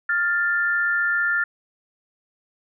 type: tone pair together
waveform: sine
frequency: 1404.1 / 1769 Hz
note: F6 / A6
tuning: +9 / +9 cents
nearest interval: major third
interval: 400 cents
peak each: -21 / -22 dBFS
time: 0.09-1.44 s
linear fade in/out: 5 ms
effects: none